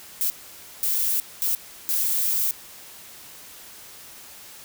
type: noise bursts at uneven times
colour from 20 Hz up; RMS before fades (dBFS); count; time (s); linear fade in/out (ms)
violet; -23; 4; 0.21-0.3 / 0.83-1.2 / 1.42-1.55 / 1.89-2.51; 0
effects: white hiss -44 dBFS RMS until 4.64 s